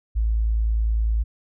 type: tone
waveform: sine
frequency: 55 Hz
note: A1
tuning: in tune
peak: -18 dBFS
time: 0.15-1.24 s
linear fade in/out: 20 ms
effects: none